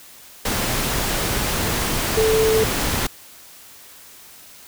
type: tone in noise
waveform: sine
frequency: 439.7 Hz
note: A4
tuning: 1 cent flat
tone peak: -15 dBFS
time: 2.17-2.64 s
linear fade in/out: 5 ms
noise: pink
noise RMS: -22 dBFS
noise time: 0.45-3.07 s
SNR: +4 dB
effects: white hiss -44 dBFS RMS until 4.67 s